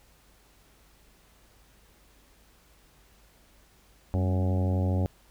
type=harmonic tone with a mistuned harmonic; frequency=92.5 Hz; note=F#2; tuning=in tune; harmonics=1 / 2 / 3 / 4 / 5 / 6 / 7 / 8 / 9; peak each=-24 / -32 / -35 / -40 / -41 / -38 / -44 / -43 / -46 dBFS; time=4.14-5.06 s; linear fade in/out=0 ms; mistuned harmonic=2; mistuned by=+82 cents; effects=added 50 Hz sine -61 dBFS peak until 5.3 s + pink hiss -61 dBFS RMS until 5.3 s